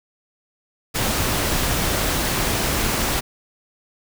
pink noise with amplitude modulation, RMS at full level -20 dBFS, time 0.94-3.21 s, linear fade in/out 20 ms, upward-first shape sine, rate 287 Hz, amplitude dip 30%, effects none

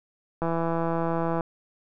click train, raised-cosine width 1 ms, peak -14 dBFS, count 165, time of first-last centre 0.42-1.408 s, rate 166 Hz, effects none

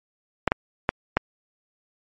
clicks, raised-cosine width 0.5 ms, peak -3 dBFS, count 4, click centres 0.477 / 0.519 / 0.891 / 1.17 s, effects MP3 48 kbps

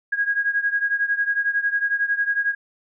sine beating tone pair, 1639 / 1650 Hz, G#6 / G#6, -23 / -12 cents, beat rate 11 Hz, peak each -21 / -24 dBFS, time 0.12-2.55 s, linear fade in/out 10 ms, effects none

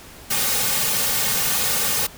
white noise with comb filter, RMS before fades -21 dBFS, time 0.3-2.07 s, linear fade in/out 10 ms, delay 3 ms, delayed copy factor -0.85, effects pink hiss -42 dBFS RMS until 2.17 s

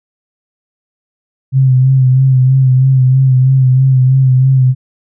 sine tone with vibrato, 130.81 Hz, C3, in tune, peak -5 dBFS, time 1.52-4.75 s, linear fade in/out 50 ms, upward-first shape sine, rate 3.1 Hz, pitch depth 39 cents each way, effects none

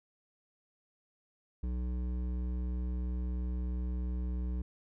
sine tone with hard clipping, 61.5 Hz, B1, 7 cents flat, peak -34 dBFS, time 1.63-4.62 s, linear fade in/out 5 ms, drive 11 dB, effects none

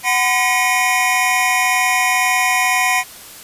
square tone cluster, 744 / 1016 / 1908 / 2190 / 2438 Hz, F#5 / B5 / A#6 / C#7 / D#7, +9 / +49 / +40 / -22 / -36 cents, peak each -21 dBFS, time 0.03-3.04 s, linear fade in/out 50 ms, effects white hiss -37 dBFS RMS until 3.43 s + resampled to 32000 Hz

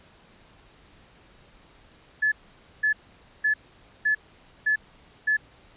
sine tone bursts, 1722 Hz, A6, 38 cents flat, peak -19 dBFS, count 6, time 2.22-5.37 s, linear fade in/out 10 ms, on 100 ms, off 510 ms, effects pink hiss -55 dBFS RMS until 5.76 s + resampled to 8000 Hz

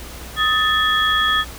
sine tone cluster, 1256 / 1766 / 3326 Hz, D#6 / A6 / G#7, +16 / +6 / +2 cents, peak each -19 dBFS, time 0.36-1.45 s, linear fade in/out 50 ms, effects added 60 Hz sine -36 dBFS peak until 1.58 s + pink hiss -36 dBFS RMS until 1.58 s

